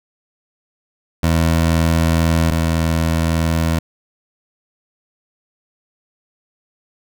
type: tone pair in turn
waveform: 20% pulse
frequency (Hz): 82.1 / 81.75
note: E2 / E2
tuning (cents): -6 / -14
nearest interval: unison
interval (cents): 8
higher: first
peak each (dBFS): -8 / -10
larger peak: first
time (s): 1.23-2.51 / 2.51-3.79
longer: neither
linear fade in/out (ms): 5
effects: none